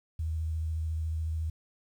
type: tone with vibrato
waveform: sine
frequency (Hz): 79.8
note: D#2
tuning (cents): +44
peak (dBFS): -29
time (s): 0.19-1.5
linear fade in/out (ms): 5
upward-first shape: triangle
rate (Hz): 14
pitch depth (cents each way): 28
effects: 10-bit